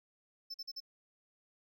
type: tone bursts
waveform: triangle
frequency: 5280 Hz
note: E8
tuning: 2 cents sharp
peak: -39 dBFS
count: 4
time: 0.5-0.804 s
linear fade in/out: 10 ms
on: 43 ms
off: 44 ms
effects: none